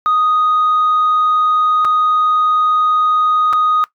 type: tone with dropouts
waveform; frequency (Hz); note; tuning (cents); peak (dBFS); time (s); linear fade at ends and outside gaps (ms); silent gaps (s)
sine; 1244.5; D#6; 0; -9; 0.06-3.84; 0; 1.847-1.851 / 3.528-3.533
effects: noise-tail reverb RT60 0.1 s tail -19 dB re dry + tanh soft clip ceiling -8 dBFS